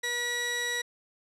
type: tone pair together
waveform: sawtooth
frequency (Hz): 482.4 / 1929.6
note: B4 / B6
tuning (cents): -41 / -41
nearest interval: 2 octaves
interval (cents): 2400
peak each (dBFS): -34 / -25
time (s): 0.03-0.82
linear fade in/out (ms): 10
effects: low-pass 9000 Hz 12 dB/octave